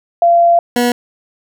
sine / 20% pulse tone pair in turn, 686 / 242.5 Hz, F5 / B3, -31 / -31 cents, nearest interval octave + tritone, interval 1800 cents, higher first, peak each -6 dBFS, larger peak neither, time 0.22-0.59 / 0.76-0.92 s, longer first, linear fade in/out 2 ms, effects none

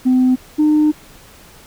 sine tone pair in turn, 255.2 / 303.7 Hz, C4 / D#4, -43 / -42 cents, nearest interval minor third, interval 301 cents, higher second, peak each -8 dBFS, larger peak neither, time 0.05-0.36 / 0.58-0.92 s, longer second, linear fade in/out 20 ms, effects tanh soft clip ceiling -7 dBFS + pink hiss -43 dBFS RMS until 1.66 s

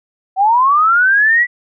sine linear sweep, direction up, 742 to 1977 Hz, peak -8 dBFS, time 0.36-1.47 s, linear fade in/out 50 ms, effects none

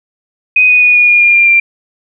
sine tone with pitch steps, 2501 / 2482 / 2464 / 2445 / 2427 / 2409 / 2391 / 2373 Hz, D#7 / D#7 / D#7 / D#7 / D#7 / D7 / D7 / D7, +8 / -5 / -17 / -31 / -44 / +43 / +30 / +17 cents, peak -4 dBFS, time 0.56-1.6 s, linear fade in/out 5 ms, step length 130 ms, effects none

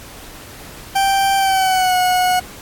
40% pulse tone with pitch glide, 783 to 730.6 Hz, G5 to F#5, -2 to -22 cents, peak -12 dBFS, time 0.95-2.4 s, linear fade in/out 10 ms, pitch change -120 cents, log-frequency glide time 1.37-1.96 s, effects pink hiss -37 dBFS RMS until 2.61 s + AAC 64 kbps

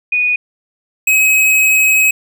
sine / square tone pair in turn, 2471 / 2548 Hz, D#7 / D#7, -13 / +41 cents, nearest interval minor second, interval 54 cents, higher second, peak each -11 / -9 dBFS, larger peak second, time 0.12-0.36 / 1.07-2.11 s, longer second, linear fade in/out 5 ms, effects none

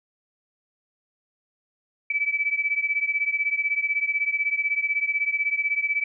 sine beating tone pair, 2298 / 2314 Hz, D7 / D7, -38 / -26 cents, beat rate 16 Hz, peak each -24 / -26 dBFS, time 2.1-6.04 s, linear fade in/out 5 ms, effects none

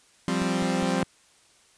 sawtooth chord, F suspended second, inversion none, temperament equal, 174.61 / 196 / 261.6 Hz, F3 / G3 / C4, 0 / 0 / 0 cents, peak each -24 dBFS, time 0.28-1.03 s, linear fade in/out 0 ms
click train, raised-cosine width 5 ms, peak -27 dBFS, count 4, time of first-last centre 0.42-1.032 s, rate 4.9 Hz
effects white hiss -59 dBFS RMS until 1.77 s + resampled to 22050 Hz

